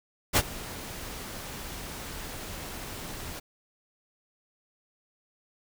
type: noise with ADSR envelope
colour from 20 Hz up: pink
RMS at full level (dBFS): -19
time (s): 0.33-3.4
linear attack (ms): 40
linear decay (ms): 48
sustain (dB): -20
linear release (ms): 13
effects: none